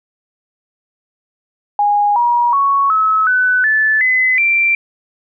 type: tone with pitch steps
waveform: sine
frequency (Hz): 823 / 956.4 / 1111.3 / 1291.4 / 1500.7 / 1743.9 / 2026 / 2355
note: G#5 / A#5 / C#6 / E6 / F#6 / A6 / B6 / D7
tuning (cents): -16 / +44 / +4 / -36 / +24 / -16 / +44 / +4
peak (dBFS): -10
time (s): 1.79-4.75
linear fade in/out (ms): 2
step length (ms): 370
effects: none